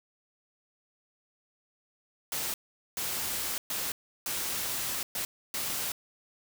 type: noise bursts at uneven times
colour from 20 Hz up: white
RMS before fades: -33 dBFS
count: 6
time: 2.32-2.54 / 2.97-3.58 / 3.7-3.92 / 4.26-5.03 / 5.15-5.25 / 5.54-5.92 s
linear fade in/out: 2 ms
effects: none